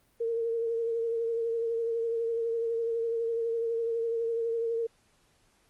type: tone with vibrato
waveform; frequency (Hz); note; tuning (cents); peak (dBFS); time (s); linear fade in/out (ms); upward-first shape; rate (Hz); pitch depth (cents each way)
sine; 460; A#4; -23; -27; 0.2-4.87; 10; triangle; 12; 33
effects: pink hiss -67 dBFS RMS until 5.69 s + Opus 32 kbps